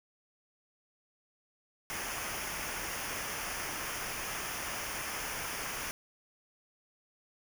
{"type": "noise with comb filter", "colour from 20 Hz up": "pink", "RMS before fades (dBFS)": -38, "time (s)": [1.9, 5.91], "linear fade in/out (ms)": 0, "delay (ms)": 0.25, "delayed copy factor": -0.7, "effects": []}